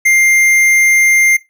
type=tone with tanh clipping; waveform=sine; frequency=2100 Hz; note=C7; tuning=6 cents sharp; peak=-9 dBFS; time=0.05-1.37 s; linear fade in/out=10 ms; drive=16 dB; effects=noise-tail reverb RT60 0.2 s tail -19 dB re dry